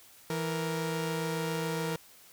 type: tone pair together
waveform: sawtooth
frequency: 164.81 / 467.3 Hz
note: E3 / A#4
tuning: 0 / +4 cents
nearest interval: octave + tritone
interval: 1804 cents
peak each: -29 / -30 dBFS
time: 0.3-1.96 s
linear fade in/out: 2 ms
effects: white hiss -56 dBFS RMS until 2.32 s